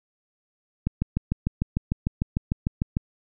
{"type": "click train", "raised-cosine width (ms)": 5, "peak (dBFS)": -10, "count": 15, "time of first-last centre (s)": [0.87, 2.969], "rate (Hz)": 6.67, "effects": []}